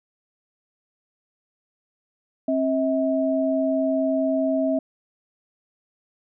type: tone pair together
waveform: sine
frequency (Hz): 267.4 / 643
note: C4 / E5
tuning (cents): +38 / -43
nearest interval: octave + minor third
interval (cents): 1519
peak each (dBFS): -22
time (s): 2.48-4.79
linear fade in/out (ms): 5
effects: none